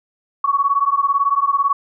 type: beating tone pair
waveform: sine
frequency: 1111 / 1129 Hz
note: C#6 / C#6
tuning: +4 / +31 cents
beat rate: 18 Hz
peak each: -17 dBFS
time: 0.44-1.73 s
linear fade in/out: 5 ms
effects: none